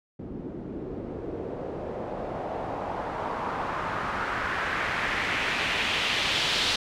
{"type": "noise with low-pass filter sweep", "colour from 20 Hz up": "white", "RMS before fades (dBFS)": -30, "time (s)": [0.19, 6.76], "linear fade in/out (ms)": 5, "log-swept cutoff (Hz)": [270, 3900], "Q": 1.9, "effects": []}